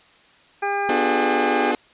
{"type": "harmonic tone", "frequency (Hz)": 402.2, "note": "G4", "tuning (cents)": 44, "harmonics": [1, 2, 3, 4, 5, 6], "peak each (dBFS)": [-27, -23, -32, -28, -38, -33], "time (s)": [0.62, 1.72], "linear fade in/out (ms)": 10}
{"type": "chord", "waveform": "25% pulse", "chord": "B diminished seventh", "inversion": "none", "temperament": "just", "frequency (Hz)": [246.9, 296.3, 355.6, 426.7], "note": ["B3", "D4", "F4", "Ab4"], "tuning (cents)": [0, 15, 31, 47], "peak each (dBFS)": -22, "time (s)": [0.89, 1.75], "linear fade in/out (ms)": 2}
{"effects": ["white hiss -53 dBFS RMS until 1.93 s", "resampled to 8000 Hz"]}